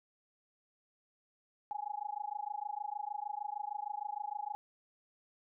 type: tone with amplitude modulation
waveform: sine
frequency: 830.6 Hz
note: G#5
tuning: in tune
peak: -33 dBFS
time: 1.71-4.55 s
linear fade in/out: 0 ms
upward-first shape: sine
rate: 26.5 Hz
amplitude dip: 100%
effects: none